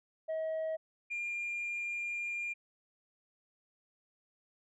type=tone pair in turn; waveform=sine; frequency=638 / 2402 Hz; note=D#5 / D7; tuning=+43 / +38 cents; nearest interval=octave + major seventh; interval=2295 cents; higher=second; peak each=-30 / -33 dBFS; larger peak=first; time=0.28-0.77 / 1.1-2.54 s; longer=second; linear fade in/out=20 ms; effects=tanh soft clip ceiling -32 dBFS

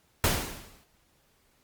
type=noise with exponential decay; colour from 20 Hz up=pink; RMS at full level=-22 dBFS; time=0.24-0.84 s; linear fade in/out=1 ms; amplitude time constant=130 ms; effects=pink hiss -67 dBFS RMS until 1.63 s + Opus 48 kbps

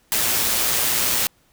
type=noise with amplitude modulation; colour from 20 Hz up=white; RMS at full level=-19 dBFS; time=0.12-1.27 s; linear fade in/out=0 ms; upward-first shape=sine; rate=118 Hz; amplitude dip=30%; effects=pink hiss -60 dBFS RMS until 1.52 s

